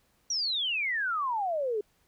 sine exponential sweep, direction down, 5860 to 402.1 Hz, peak -27 dBFS, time 0.3-1.81 s, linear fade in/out 5 ms, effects pink hiss -69 dBFS RMS until 2.07 s

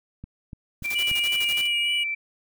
click train, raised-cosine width 5 ms, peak -25 dBFS, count 4, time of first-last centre 0.24-1.115 s, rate 3.43 Hz
white noise with tremolo, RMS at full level -34 dBFS, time 0.82-1.68 s, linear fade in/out 50 ms, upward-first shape square, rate 12 Hz, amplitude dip 75%
sine tone with pitch glide, 2353 to 2333 Hz, D7 to D7, +3 to -12 cents, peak -25 dBFS, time 0.84-2.15 s, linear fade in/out 10 ms, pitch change -15 cents, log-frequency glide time 1.67-1.88 s
triangle tone with vibrato, 2911 Hz, F#7, 29 cents flat, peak -22 dBFS, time 0.95-2.04 s, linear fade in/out 10 ms, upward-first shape sine, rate 3.3 Hz, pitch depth 24 cents each way
effects none

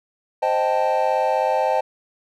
triangle chord, A half-diminished seventh, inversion first, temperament equal, 523.3 / 622.3 / 784 / 880 Hz, C5 / Eb5 / G5 / A5, 0 / 0 / 0 / 0 cents, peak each -21 dBFS, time 0.42-1.81 s, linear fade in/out 10 ms, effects none

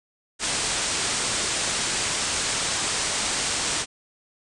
white low-pass noise, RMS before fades -26 dBFS, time 0.39-3.86 s, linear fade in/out 50 ms, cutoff 9200 Hz, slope 96 dB/octave, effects none

